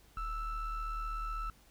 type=ring-modulated tone; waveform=triangle; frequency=678 Hz; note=E5; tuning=49 cents sharp; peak=-30 dBFS; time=0.17-1.5 s; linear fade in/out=2 ms; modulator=640 Hz; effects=added 50 Hz sine -63 dBFS peak until 1.7 s + pink hiss -64 dBFS RMS until 1.7 s